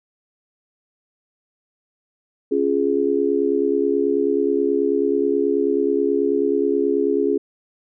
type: chord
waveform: sine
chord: Db major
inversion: none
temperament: just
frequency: 277.2 / 346.5 / 415.8 Hz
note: Db4 / F4 / Ab4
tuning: 0 / -14 / +2 cents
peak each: -22 / -22 / -19 dBFS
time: 2.51-7.38 s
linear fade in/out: 10 ms
effects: none